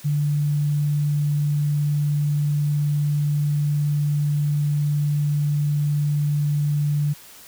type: tone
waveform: sine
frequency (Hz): 146.83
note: D3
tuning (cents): 0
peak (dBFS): -18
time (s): 0.04-7.14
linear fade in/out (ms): 20
effects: white hiss -45 dBFS RMS until 7.47 s